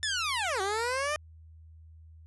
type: linear two-way sweep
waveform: 15% pulse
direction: down then up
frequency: 1792 to 373.2 to 614 Hz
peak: -22 dBFS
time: 0.03-1.16 s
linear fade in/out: 0 ms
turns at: 0.61 s
effects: added 80 Hz sine -49 dBFS peak until 2.26 s + resampled to 24000 Hz